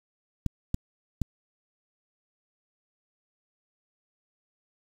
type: clicks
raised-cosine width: 5 ms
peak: -14 dBFS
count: 3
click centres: 0.463 / 0.744 / 1.217 s
effects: 7-bit